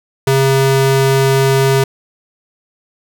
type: ring-modulated tone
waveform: square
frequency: 270 Hz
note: C#4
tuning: 45 cents flat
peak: -7 dBFS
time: 0.27-1.84 s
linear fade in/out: 5 ms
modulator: 136 Hz
effects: none